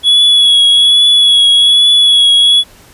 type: tone with vibrato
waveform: triangle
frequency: 3371 Hz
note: G#7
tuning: 25 cents sharp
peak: -3 dBFS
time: 0.03-2.64 s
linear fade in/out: 50 ms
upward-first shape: triangle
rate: 1.2 Hz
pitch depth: 29 cents each way
effects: pink hiss -41 dBFS RMS until 2.93 s + resampled to 32000 Hz